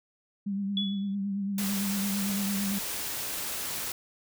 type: tone with vibrato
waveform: sine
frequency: 198.6 Hz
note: G3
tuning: 23 cents sharp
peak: -28 dBFS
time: 0.46-2.79 s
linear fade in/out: 10 ms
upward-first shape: triangle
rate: 8.9 Hz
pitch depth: 48 cents each way
type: tone with exponential decay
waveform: sine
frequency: 3410 Hz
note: G#7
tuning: 45 cents sharp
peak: -25 dBFS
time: 0.77-1.15 s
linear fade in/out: 2 ms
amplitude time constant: 82 ms
type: noise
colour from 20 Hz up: white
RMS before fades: -34 dBFS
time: 1.58-3.92 s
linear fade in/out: 2 ms
effects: none